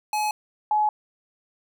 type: tone pair in turn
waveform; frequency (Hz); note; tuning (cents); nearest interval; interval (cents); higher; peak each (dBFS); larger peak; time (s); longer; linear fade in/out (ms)
square / sine; 848 / 848; G#5 / G#5; +36 / +36; unison; 0; neither; -23 / -18; second; 0.13-0.31 / 0.71-0.89; neither; 2
effects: none